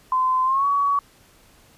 sine tone with pitch glide, 1029 to 1128.6 Hz, C6 to C#6, -29 to +31 cents, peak -17 dBFS, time 0.12-0.99 s, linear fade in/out 2 ms, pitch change +160 cents, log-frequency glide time 0.44-0.66 s, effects pink hiss -54 dBFS RMS until 1.77 s + resampled to 32000 Hz

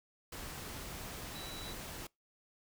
sine tone in noise, 3931 Hz, B7, 9 cents flat, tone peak -48 dBFS, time 1.35-1.73 s, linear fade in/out 5 ms, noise pink, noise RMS -45 dBFS, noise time 0.32-2.07 s, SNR -6 dB, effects noise-tail reverb RT60 0.2 s tail -25 dB re dry

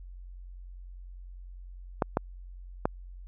clicks, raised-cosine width 1 ms, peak -10 dBFS, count 3, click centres 2.022 / 2.171 / 2.855 s, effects added 45 Hz sine -42 dBFS peak until 3.27 s

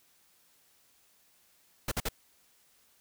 pink noise bursts, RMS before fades -31 dBFS, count 3, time 1.88-2.088 s, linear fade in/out 5 ms, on 36 ms, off 50 ms, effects white hiss -66 dBFS RMS until 3 s

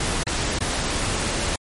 pink noise with dropouts, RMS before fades -24 dBFS, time 0-1.56 s, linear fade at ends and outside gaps 5 ms, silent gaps 0.235-0.266 / 0.589-0.605 s, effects MP3 48 kbps

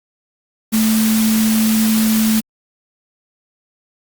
sine tone in noise, 220 Hz, A3, in tune, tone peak -12 dBFS, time 0.72-2.41 s, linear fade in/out 20 ms, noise white, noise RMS -22 dBFS, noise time 0.72-2.41 s, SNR +7 dB, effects Opus 48 kbps

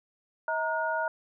sine tone cluster, 638 / 929 / 1441 Hz, D#5 / A#5 / F#6, +43 / -6 / -46 cents, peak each -31 dBFS, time 0.48-1.08 s, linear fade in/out 2 ms, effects none

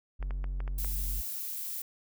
triangle tone, 46.25 Hz, F#1, in tune, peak -29 dBFS, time 0.19-1.22 s, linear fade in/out 20 ms
clicks, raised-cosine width 0.5 ms, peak -28 dBFS, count 6, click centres 0.227 / 0.308 / 0.442 / 0.604 / 0.678 / 0.846 s
violet noise, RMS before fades -37 dBFS, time 0.78-1.82 s, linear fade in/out 5 ms
effects none

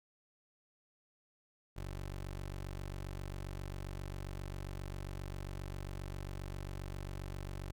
20% pulse tone, 47.47 Hz, F#1, 45 cents sharp, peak -36 dBFS, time 1.76-7.72 s, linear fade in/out 10 ms, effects none

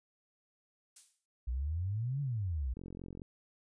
violet noise with exponential decay, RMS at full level -45 dBFS, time 0.96-1.26 s, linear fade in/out 5 ms, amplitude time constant 65 ms
sine exponential two-way sweep, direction up then down, 57.9 to 145.9 to 57.9 Hz, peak -32 dBFS, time 1.47-2.74 s, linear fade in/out 10 ms, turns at 2.21 s
click train, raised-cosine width 3 ms, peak -33 dBFS, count 21, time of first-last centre 2.77-3.218 s, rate 44.6 Hz
effects resampled to 22050 Hz

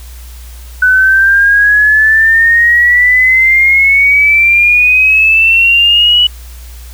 sine exponential sweep, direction up, 1494 to 2958 Hz, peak -4 dBFS, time 0.82-6.27 s, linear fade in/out 5 ms, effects added 60 Hz sine -27 dBFS peak until 6.93 s + white hiss -38 dBFS RMS until 6.93 s

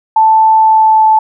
sine tone with pitch glide, 880 to 872.9 Hz, A5 to A5, 0 to -14 cents, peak -4 dBFS, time 0.16-1.19 s, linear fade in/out 5 ms, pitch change -14 cents, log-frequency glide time 0.56-1.07 s, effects none

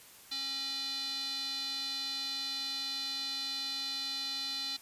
square tone with band-pass filter, 271.7 Hz, C#4, 35 cents flat, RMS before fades -37 dBFS, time 0.31-4.77 s, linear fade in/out 10 ms, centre 4100 Hz, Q 7.4, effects white hiss -55 dBFS RMS until 4.81 s + resampled to 32000 Hz

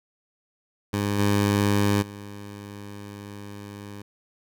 15% pulse tone with level steps, 101.8 Hz, G#2, 34 cents flat, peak -17 / -13 / -31 dBFS, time 0.93-4.02 s, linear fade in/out 5 ms, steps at 1.18 / 2.01 s, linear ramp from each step 20 ms, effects none

